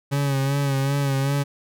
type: tone with vibrato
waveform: 40% pulse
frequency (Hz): 138.59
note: C#3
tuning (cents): 0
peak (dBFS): -19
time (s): 0.11-1.44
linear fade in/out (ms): 20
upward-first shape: sine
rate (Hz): 2.6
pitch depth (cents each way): 44
effects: none